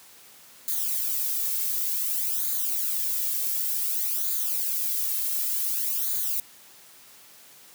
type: noise with flanger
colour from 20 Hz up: violet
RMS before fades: -27 dBFS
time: 0.68-6.4 s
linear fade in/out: 0 ms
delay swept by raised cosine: 0.36 to 2.06 ms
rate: 0.55 Hz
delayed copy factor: -0.85
effects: white hiss -51 dBFS RMS until 7.74 s + high-pass 100 Hz 12 dB/octave